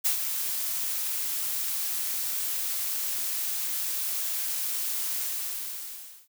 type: noise with ADSR envelope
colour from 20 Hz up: blue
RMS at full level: -23 dBFS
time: 0.04-6.28 s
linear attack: 20 ms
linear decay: 100 ms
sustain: -7 dB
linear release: 1100 ms
effects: none